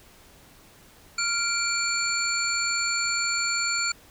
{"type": "tone cluster", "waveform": "sine", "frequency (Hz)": [1386, 2347, 4412, 7170], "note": ["F6", "D7", "C#8", "A8"], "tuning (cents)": [-14, -2, -9, 32], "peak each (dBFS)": -29, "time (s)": [1.18, 3.92], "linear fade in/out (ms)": 5, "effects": ["pink hiss -53 dBFS RMS until 4.1 s"]}